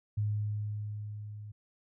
sine tone with level ramp, 105 Hz, G#2, 19 cents sharp, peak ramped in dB -27 to -42 dBFS, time 0.17-1.52 s, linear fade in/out 10 ms, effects none

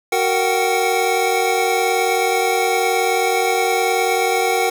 square tone cluster, 372.1 / 462.5 / 735 / 774 / 2213 Hz, F#4 / A#4 / F#5 / G5 / C#7, +10 / -14 / -12 / -22 / -3 cents, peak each -24 / -21 / -25 / -21 / -26 dBFS, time 0.12-4.7 s, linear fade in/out 5 ms, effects none

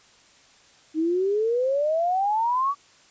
sine exponential sweep, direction up, 307.5 to 1158 Hz, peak -20 dBFS, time 0.94-2.75 s, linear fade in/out 50 ms, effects white hiss -55 dBFS RMS until 3.1 s + resampled to 16000 Hz

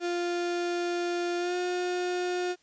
35% pulse tone with pitch glide, 349.2 to 358.6 Hz, F4 to F4, 0 to +46 cents, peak -26 dBFS, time 0-2.56 s, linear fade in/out 50 ms, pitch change +46 cents, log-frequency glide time 1.38-1.56 s, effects white hiss -65 dBFS RMS until 2.62 s + resampled to 16000 Hz

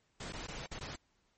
pink noise with dropouts, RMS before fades -43 dBFS, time 0.2-0.96 s, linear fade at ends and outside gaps 5 ms, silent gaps 0.325-0.332 / 0.468-0.482 / 0.664-0.713 / 0.791-0.808 s, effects pink hiss -75 dBFS RMS until 1.37 s + MP3 32 kbps

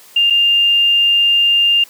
sine tone with dropouts, 2802 Hz, F7, 5 cents sharp, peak -9 dBFS, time 0.16-1.84 s, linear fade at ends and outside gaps 5 ms, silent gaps 0.301-0.305 s, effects white hiss -43 dBFS RMS until 1.89 s + high-pass 200 Hz 12 dB/octave

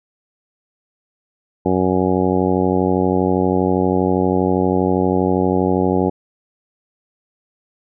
harmonic tone, 92.5 Hz, F#2, in tune, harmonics 1 / 2 / 3 / 4 / 5 / 6 / 7 / 8 / 9, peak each -25 / -20 / -20 / -20 / -22 / -26 / -30 / -27 / -25 dBFS, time 1.65-6.1 s, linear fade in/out 10 ms, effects none

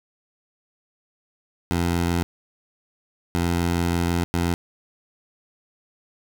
15% pulse tone bursts at uneven times, 86.1 Hz, F2, 24 cents flat, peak -14 dBFS, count 3, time 1.71-2.23 / 3.35-4.24 / 4.34-4.54 s, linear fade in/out 0 ms, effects none

